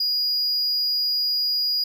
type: tone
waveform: triangle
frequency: 4884 Hz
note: D#8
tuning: 33 cents flat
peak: -19 dBFS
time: 0-1.84 s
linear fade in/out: 5 ms
effects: none